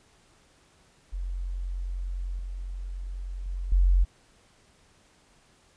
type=tone with level steps; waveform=sine; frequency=44.99 Hz; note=F#1; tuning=48 cents flat; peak=-29 / -32 / -29 / -17 dBFS; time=1.12-4.05 s; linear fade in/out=20 ms; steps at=2.39 / 3.46 / 3.72 s; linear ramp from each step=2 ms; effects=pink hiss -61 dBFS RMS until 5.76 s + resampled to 22050 Hz